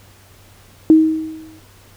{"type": "tone with exponential decay", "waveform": "sine", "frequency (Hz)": 316.5, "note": "D#4", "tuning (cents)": 30, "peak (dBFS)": -3, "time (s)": [0.9, 1.59], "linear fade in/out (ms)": 1, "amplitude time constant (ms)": 150, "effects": ["added 97 Hz sine -48 dBFS peak until 1.96 s", "pink hiss -48 dBFS RMS until 1.96 s"]}